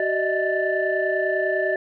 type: tone cluster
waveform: sine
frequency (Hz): 377.6 / 606 / 636 / 1759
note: F#4 / D#5 / D#5 / A6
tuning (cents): +35 / -46 / +38 / -1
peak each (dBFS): -25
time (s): 0-1.76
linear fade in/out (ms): 2
effects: tanh soft clip ceiling -10 dBFS